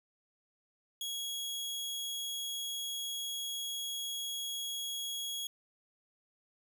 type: tone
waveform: sawtooth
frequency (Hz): 3322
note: G#7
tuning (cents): 0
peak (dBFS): -33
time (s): 1.01-5.47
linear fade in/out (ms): 2
effects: none